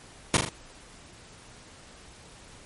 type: noise with echo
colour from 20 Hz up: pink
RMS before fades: -20 dBFS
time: 0.34-0.37 s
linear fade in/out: 0 ms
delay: 40 ms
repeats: 3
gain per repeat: -5 dB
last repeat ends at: 0.49 s
effects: pink hiss -50 dBFS RMS until 2.65 s + MP3 48 kbps